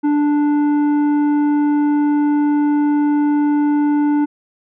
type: tone with tanh clipping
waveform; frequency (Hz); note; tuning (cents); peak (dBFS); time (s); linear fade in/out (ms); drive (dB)
sine; 293.7; D4; 0; -14; 0.03-4.26; 20; 9
effects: none